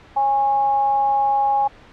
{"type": "tone with frequency modulation", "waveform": "sine", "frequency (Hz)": 822, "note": "G#5", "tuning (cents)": -18, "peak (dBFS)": -15, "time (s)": [0.16, 1.68], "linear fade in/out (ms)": 10, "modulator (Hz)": 273, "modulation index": 0.27, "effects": ["pink hiss -46 dBFS RMS until 1.92 s", "low-pass 3000 Hz 12 dB/octave"]}